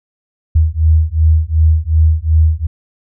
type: beating tone pair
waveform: sine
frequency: 78 / 80.7 Hz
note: D#2 / E2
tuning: +5 / -36 cents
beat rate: 2.7 Hz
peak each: -11 dBFS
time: 0.55-2.67 s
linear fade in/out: 10 ms
effects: none